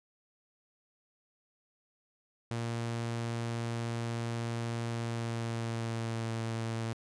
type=tone with pitch glide; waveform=sawtooth; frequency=116.54 to 113.68 Hz; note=A#2 to A#2; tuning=0 to -43 cents; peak=-29 dBFS; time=2.51-6.93 s; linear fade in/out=0 ms; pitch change=-43 cents; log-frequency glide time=4.88-6.36 s; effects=resampled to 22050 Hz